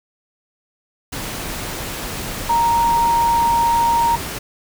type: tone in noise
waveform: sine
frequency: 932.3 Hz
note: A#5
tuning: in tune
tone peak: -13 dBFS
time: 2.49-4.16 s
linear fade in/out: 10 ms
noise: pink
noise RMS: -27 dBFS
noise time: 1.12-4.39 s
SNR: +11 dB
effects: none